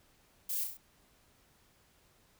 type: noise with echo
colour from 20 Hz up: violet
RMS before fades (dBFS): -36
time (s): 0.49-0.64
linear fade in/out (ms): 5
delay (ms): 33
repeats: 4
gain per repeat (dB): -4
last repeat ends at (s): 0.772
effects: pink hiss -67 dBFS RMS until 2.39 s